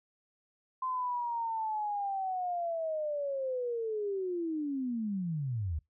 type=linear sweep; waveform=sine; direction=down; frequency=1039 to 71 Hz; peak=-31 dBFS; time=0.82-5.79 s; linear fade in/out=5 ms; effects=noise-tail reverb RT60 0.2 s tail -26 dB re dry